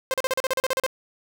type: tone bursts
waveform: sawtooth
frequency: 523.3 Hz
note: C5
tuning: in tune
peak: -17 dBFS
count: 12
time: 0.11-0.864 s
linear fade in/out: 0 ms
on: 28 ms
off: 38 ms
effects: none